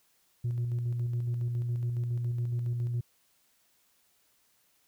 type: tone with tremolo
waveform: sine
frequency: 120 Hz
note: B2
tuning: 49 cents flat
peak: -25 dBFS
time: 0.44-3.01 s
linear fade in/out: 10 ms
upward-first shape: square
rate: 7.2 Hz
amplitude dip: 35%
effects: tanh soft clip ceiling -26 dBFS + white hiss -69 dBFS RMS until 4.87 s